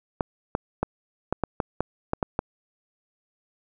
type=clicks; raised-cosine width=1 ms; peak=-9 dBFS; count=10; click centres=0.208 / 0.551 / 0.83 / 1.326 / 1.437 / 1.602 / 1.806 / 2.134 / 2.228 / 2.391 s; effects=none